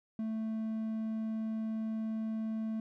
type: tone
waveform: triangle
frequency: 220.7 Hz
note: A3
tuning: 5 cents sharp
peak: -31 dBFS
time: 0.19-2.8 s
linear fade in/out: 2 ms
effects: none